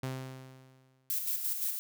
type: tone with exponential decay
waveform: sawtooth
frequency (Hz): 130.81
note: C3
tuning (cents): 0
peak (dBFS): -29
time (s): 0.03-1.14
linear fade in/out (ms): 5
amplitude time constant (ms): 240
type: noise with tremolo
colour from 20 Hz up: violet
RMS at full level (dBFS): -32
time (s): 1.1-1.79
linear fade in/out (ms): 0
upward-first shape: square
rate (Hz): 5.8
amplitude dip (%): 45
effects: none